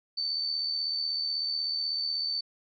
sine tone with amplitude modulation, 4541 Hz, C#8, 41 cents sharp, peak -26 dBFS, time 0.17-2.41 s, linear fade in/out 10 ms, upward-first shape sine, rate 76.2 Hz, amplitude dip 45%, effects none

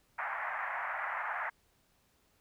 white band-pass noise, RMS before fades -37 dBFS, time 0.18-1.5 s, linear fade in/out 10 ms, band 660 to 2000 Hz, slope 48 dB/octave, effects pink hiss -71 dBFS RMS until 2.4 s

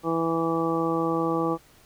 harmonic tone, 164.81 Hz, E3, in tune, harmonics 1 / 2 / 3 / 4 / 5 / 6 / 7, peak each -32 / -26 / -28 / -37 / -32 / -39 / -30 dBFS, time 0.03-1.58 s, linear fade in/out 50 ms, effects pink hiss -56 dBFS RMS until 1.85 s

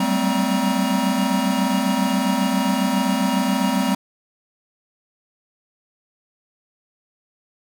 square tone cluster, 189.2 / 196.6 / 221.8 / 258.3 / 949 Hz, F#3 / G3 / A3 / C4 / A#5, +39 / +5 / +14 / -22 / +31 cents, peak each -27 / -24 / -26 / -23 / -28 dBFS, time 0-3.95 s, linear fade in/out 5 ms, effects none

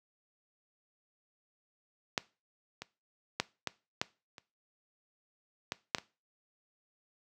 clicks, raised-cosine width 0.2 ms, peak -11 / -23 / -11 / -15 / -12 / -30 / -16 / -9 / -21 dBFS, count 9, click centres 2.178 / 2.82 / 3.4 / 3.673 / 4.015 / 4.382 / 5.721 / 5.948 / 5.984 s, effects noise-tail reverb RT60 0.3 s tail -20 dB re dry + high-pass 100 Hz 12 dB/octave

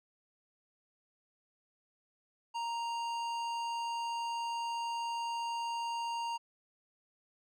sine tone with hard clipping, 932.3 Hz, A#5, in tune, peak -36 dBFS, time 2.54-6.38 s, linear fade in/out 20 ms, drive 13 dB, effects none

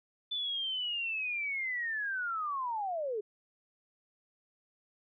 sine linear sweep, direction down, 3520 to 399.7 Hz, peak -32 dBFS, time 0.31-3.21 s, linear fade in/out 10 ms, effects none

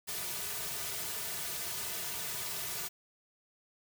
white noise with comb filter, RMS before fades -38 dBFS, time 0.07-2.89 s, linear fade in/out 20 ms, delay 3.7 ms, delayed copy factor -0.95, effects none

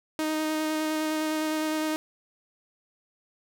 sawtooth tone with vibrato, 311.1 Hz, D#4, in tune, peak -22 dBFS, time 0.19-1.96 s, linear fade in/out 0 ms, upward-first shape square, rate 9.8 Hz, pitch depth 9 cents each way, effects none

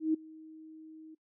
sine tone with ADSR envelope, 315.7 Hz, D#4, 25 cents sharp, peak -23 dBFS, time 0-1.15 s, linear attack 140 ms, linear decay 9 ms, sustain -24 dB, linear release 10 ms, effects noise-tail reverb RT60 0.1 s tail -21 dB re dry

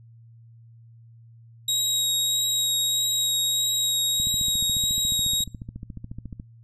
25% pulse tone with vibrato, 3800 Hz, A#7, 33 cents sharp, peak -17 dBFS, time 1.68-5.44 s, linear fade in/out 5 ms, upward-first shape triangle, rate 1.6 Hz, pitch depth 11 cents each way
click train, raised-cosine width 5 ms, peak -23 dBFS, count 32, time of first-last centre 4.2-6.399 s, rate 14.1 Hz
effects noise-tail reverb RT60 0.3 s tail -24 dB re dry + added 115 Hz sine -47 dBFS peak until 6.63 s

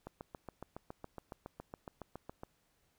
click train, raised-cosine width 1 ms, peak -30 dBFS, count 18, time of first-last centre 0.07-2.434 s, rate 7.19 Hz, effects pink hiss -75 dBFS RMS until 2.98 s

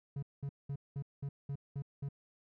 triangle tone bursts, 140 Hz, C#3, 18 cents sharp, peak -34 dBFS, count 8, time 0.16-2.088 s, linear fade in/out 5 ms, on 66 ms, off 200 ms, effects none

